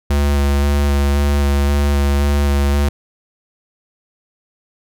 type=tone with vibrato; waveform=square; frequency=71.1 Hz; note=C#2; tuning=45 cents sharp; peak=-13 dBFS; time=0.1-2.89 s; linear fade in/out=5 ms; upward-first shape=square; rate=1.9 Hz; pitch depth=13 cents each way; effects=none